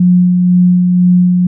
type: tone with tremolo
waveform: sine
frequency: 179.4 Hz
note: F3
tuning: 47 cents sharp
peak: -4 dBFS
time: 0-1.47 s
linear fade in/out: 5 ms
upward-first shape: sine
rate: 2 Hz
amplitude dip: 30%
effects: none